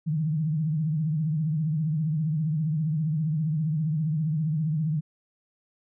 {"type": "tone with vibrato", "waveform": "sine", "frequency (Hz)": 155.56, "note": "D#3", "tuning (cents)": 0, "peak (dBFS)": -23, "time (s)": [0.06, 5.01], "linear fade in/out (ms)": 20, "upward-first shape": "triangle", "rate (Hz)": 15, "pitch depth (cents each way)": 130, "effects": []}